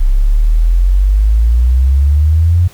sine exponential sweep, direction up, 32.33 to 90 Hz, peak -6 dBFS, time 0-2.68 s, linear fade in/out 10 ms, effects pink hiss -41 dBFS RMS until 2.73 s

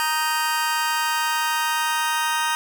sawtooth chord, Eb major, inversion second, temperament just, 933.4 / 1244.5 / 1555.6 Hz, Bb5 / Eb6 / G6, +2 / 0 / -14 cents, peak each -19 / -23 / -23 dBFS, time 0-2.55 s, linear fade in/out 0 ms, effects none

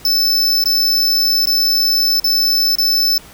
square tone with dropouts, 5274 Hz, E8, in tune, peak -12 dBFS, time 0.05-3.18 s, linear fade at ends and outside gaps 2 ms, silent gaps 0.64-0.657 / 1.456-1.471 / 2.199-2.242 / 2.754-2.784 s, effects pink hiss -40 dBFS RMS until 3.33 s

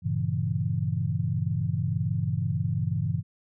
sine chord, G diminished seventh, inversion none, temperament equal, 98 / 116.54 / 138.59 / 164.81 Hz, G2 / Bb2 / Db3 / Fb3, 0 / 0 / 0 / 0 cents, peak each -30 dBFS, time 0.02-3.23 s, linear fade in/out 50 ms, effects none

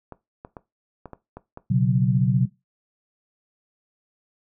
clicks, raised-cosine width 1 ms, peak -23 dBFS, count 7, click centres 0.123 / 0.449 / 0.568 / 1.057 / 1.133 / 1.37 / 1.574 s
sine chord, B suspended second, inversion none, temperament equal, 123.47 / 138.59 / 185 Hz, B2 / C#3 / F#3, 0 / 0 / 0 cents, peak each -21 dBFS, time 1.7-2.46 s, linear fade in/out 10 ms
effects noise-tail reverb RT60 0.2 s tail -17 dB re dry

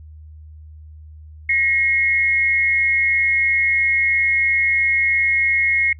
sine tone pair together, 1887 / 2164 Hz, A#6 / C#7, +21 / -42 cents, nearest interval major second, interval 237 cents, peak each -22 / -15 dBFS, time 1.49-5.93 s, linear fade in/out 5 ms, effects noise-tail reverb RT60 0.1 s tail -24 dB re dry + added 77 Hz sine -37 dBFS peak until 5.99 s

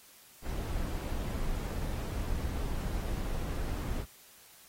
brown noise, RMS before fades -34 dBFS, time 0.42-4.06 s, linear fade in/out 50 ms, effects white hiss -57 dBFS RMS until 4.68 s + AAC 48 kbps

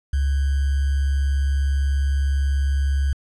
sine tone with sample-and-hold, 69.2 Hz, C#2, 2 cents flat, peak -17 dBFS, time 0.13-3.13 s, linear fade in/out 5 ms, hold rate 1575 Hz, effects resampled to 24000 Hz

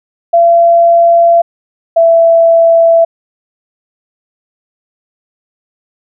sine tone pair in turn, 680 / 665.6 Hz, F5 / E5, -46 / +17 cents, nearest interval unison, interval 37 cents, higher first, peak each -3 dBFS, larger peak neither, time 0.33-1.42 / 1.96-3.05 s, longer neither, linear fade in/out 10 ms, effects none

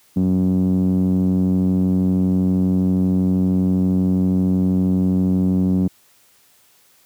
5% pulse tone with low-pass filter, 92.6 Hz, F#2, 2 cents sharp, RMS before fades -17 dBFS, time 0.16-5.88 s, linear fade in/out 10 ms, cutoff 220 Hz, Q 5, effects white hiss -55 dBFS RMS until 7.05 s + high-pass 60 Hz 12 dB/octave

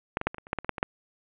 clicks, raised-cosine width 0.5 ms, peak -11 / -15 / -9 / -22 / -24 / -30 / -11 / -14 / -25 / -9 / -19 / -8 dBFS, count 12, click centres 0.171 / 0.214 / 0.27 / 0.345 / 0.383 / 0.469 / 0.531 / 0.587 / 0.646 / 0.693 / 0.782 / 0.829 s, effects resampled to 8000 Hz + 8-bit

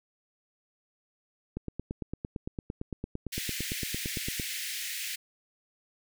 click train, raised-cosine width 3 ms, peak -21 dBFS, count 26, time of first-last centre 1.57-4.398 s, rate 8.84 Hz
pink high-pass noise, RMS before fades -36 dBFS, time 3.32-5.16 s, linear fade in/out 10 ms, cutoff 1800 Hz, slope 48 dB/octave
effects none

